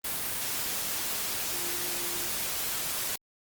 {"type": "tone in noise", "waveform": "sine", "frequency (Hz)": 349.2, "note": "F4", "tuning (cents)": 0, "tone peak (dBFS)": -43, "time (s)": [1.52, 2.27], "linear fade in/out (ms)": 5, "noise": "white", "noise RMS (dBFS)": -32, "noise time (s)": [0.04, 3.16], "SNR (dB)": -14, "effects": ["Opus 32 kbps"]}